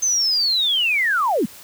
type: linear sweep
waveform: sine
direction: down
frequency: 6300 to 164.81 Hz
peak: -16 dBFS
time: 0.02-1.46 s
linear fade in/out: 10 ms
effects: white hiss -42 dBFS RMS until 1.63 s